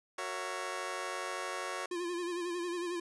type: chord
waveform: 15% pulse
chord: F# dominant seventh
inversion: none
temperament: just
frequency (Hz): 370 / 462.5 / 555 / 666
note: F#4 / A#4 / C#5 / E5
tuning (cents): 0 / -14 / +2 / +18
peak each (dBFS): -36 / -38 / -35 / -38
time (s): 0.18-1.86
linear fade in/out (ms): 5
type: tone with vibrato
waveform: square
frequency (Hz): 349.2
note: F4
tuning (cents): 0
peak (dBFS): -35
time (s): 1.91-3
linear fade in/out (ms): 5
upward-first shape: sine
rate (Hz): 11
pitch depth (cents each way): 52
effects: resampled to 24000 Hz